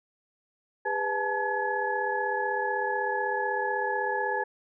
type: tone cluster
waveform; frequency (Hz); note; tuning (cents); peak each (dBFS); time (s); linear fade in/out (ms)
sine; 405.2 / 497.3 / 857 / 893 / 1692; G#4 / B4 / A5 / A5 / G#6; -43 / +12 / -46 / +25 / +32; -34 / -33 / -30 / -37 / -31; 0.85-4.44; 10
effects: none